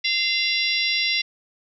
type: harmonic tone with a mistuned harmonic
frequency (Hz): 692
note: F5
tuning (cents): -16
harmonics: 3 / 4 / 5 / 6 / 7 / 8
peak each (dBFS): -25 / -26 / -27 / -28 / -28 / -29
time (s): 0.04-1.22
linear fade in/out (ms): 10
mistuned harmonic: 6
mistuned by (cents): -75
effects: none